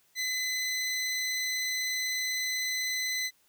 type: tone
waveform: 20% pulse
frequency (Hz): 2021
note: B6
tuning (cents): +39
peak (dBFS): -24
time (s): 0.15-3.31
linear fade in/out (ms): 50
effects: white hiss -67 dBFS RMS until 3.48 s